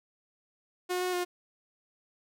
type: tone with pitch steps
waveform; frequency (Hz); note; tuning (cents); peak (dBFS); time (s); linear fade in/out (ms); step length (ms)
sawtooth; 361.5 / 364.3 / 356.6; F#4 / F#4 / F4; -40 / -27 / +36; -25; 0.89-1.25; 20; 120
effects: none